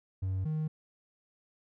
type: tone pair in turn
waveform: triangle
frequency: 94.7 / 155.49 Hz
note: F#2 / D#3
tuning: +41 / -1 cents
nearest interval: major sixth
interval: 858 cents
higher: second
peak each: -27 dBFS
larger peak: neither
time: 0.22-0.45 / 0.45-0.68 s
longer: neither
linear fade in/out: 10 ms
effects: tanh soft clip ceiling -23 dBFS